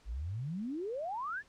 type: exponential sweep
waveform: sine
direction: up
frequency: 49 to 1804 Hz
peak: -35 dBFS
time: 0.05-1.43 s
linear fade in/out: 50 ms
effects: pink hiss -65 dBFS RMS until 1.48 s + low-pass 7000 Hz 12 dB/octave